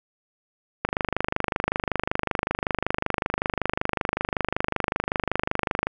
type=click train; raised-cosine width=0.5 ms; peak=-7 dBFS; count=128; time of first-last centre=0.85-5.87 s; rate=25.3 Hz; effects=none